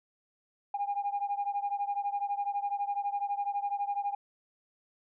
sine beating tone pair, 806 / 818 Hz, G5 / G#5, +48 / -26 cents, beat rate 12 Hz, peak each -31 / -33 dBFS, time 0.74-4.15 s, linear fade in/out 5 ms, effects tanh soft clip ceiling -24 dBFS

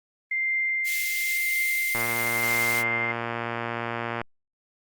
sine tone with tremolo, 2094 Hz, C7, 1 cent sharp, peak -22 dBFS, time 0.31-3.12 s, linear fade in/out 5 ms, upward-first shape triangle, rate 0.97 Hz, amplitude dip 40%
white high-pass noise, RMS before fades -32 dBFS, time 0.84-2.84 s, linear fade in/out 50 ms, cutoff 1900 Hz, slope 48 dB/octave
click train, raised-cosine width 0.5 ms, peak -14 dBFS, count 266, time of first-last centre 1.95-4.215 s, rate 117 Hz
effects Opus 32 kbps

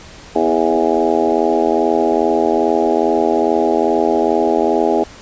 harmonic tone with a mistuned harmonic, 82.41 Hz, E2, in tune, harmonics 3 / 4 / 5 / 6 / 7 / 8 / 9 / 10, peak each -22 / -19 / -17 / -23 / -22 / -20 / -23 / -21 dBFS, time 0.35-5.04 s, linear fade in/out 10 ms, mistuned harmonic 4, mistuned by -20 cents, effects pink hiss -38 dBFS RMS until 5.21 s + resampled to 16000 Hz

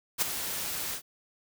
white noise with ADSR envelope, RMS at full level -24 dBFS, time 0.18-1.02 s, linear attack 38 ms, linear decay 12 ms, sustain -10 dB, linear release 86 ms, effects none

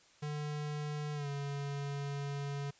square tone with pitch glide, 148.9 to 141.44 Hz, D3 to C#3, +24 to +35 cents, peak -37 dBFS, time 0.22-2.71 s, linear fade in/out 10 ms, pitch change -89 cents, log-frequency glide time 1.14-1.28 s, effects white hiss -64 dBFS RMS until 2.79 s + resampled to 16000 Hz

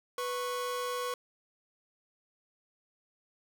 45% pulse tone pair together, 493.9 / 1101.7 Hz, B4 / C#6, 0 / -11 cents, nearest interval octave + major second, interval 1389 cents, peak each -35 / -36 dBFS, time 0.18-1.14 s, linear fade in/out 2 ms, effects none

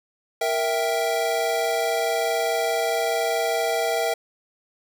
square chord, E diminished, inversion second, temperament equal, 466.2 / 659.3 / 784 Hz, Bb4 / E5 / G5, 0 / 0 / 0 cents, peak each -27 / -25 / -28 dBFS, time 0.41-4.14 s, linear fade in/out 5 ms, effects none

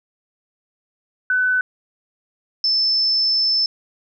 sine tone pair in turn, 1504 / 5275 Hz, F#6 / E8, +28 / 0 cents, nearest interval octave + minor seventh, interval 2172 cents, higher second, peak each -15 dBFS, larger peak neither, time 1.3-1.61 / 2.64-3.66 s, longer second, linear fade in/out 2 ms, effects none

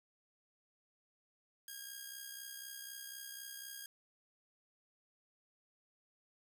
5% pulse tone with amplitude modulation, 1626 Hz, G#6, 37 cents flat, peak -33 dBFS, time 1.68-3.86 s, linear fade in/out 2 ms, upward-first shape sine, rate 64 Hz, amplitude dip 50%, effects none

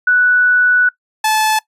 sine / sawtooth tone pair in turn, 1480 / 867.4 Hz, F#6 / A5, 0 / -25 cents, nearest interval major sixth, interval 925 cents, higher first, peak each -8 dBFS, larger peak neither, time 0.07-0.89 / 1.24-1.59 s, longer first, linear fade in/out 5 ms, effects noise-tail reverb RT60 0.1 s tail -21 dB re dry + resampled to 32000 Hz

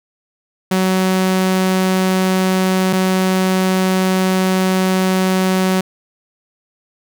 sawtooth tone pair in turn, 187.2 / 187.2 Hz, F#3 / F#3, +20 / +20 cents, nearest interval unison, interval 0 cents, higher neither, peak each -9 dBFS, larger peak neither, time 0.71-2.93 / 2.93-5.81 s, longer second, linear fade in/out 5 ms, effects none

